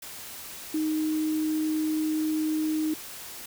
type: tone in noise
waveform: sine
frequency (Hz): 311.1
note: D#4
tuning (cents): 0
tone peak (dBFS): -24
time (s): 0.74-2.94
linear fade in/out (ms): 5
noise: white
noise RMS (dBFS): -41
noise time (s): 0.02-3.46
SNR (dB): +14
effects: none